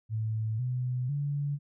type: tone with pitch steps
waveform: sine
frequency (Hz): 110 / 125.63 / 143.48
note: A2 / B2 / D3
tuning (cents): 0 / +30 / -40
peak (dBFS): -28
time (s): 0.09-1.59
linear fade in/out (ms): 50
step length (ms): 500
effects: none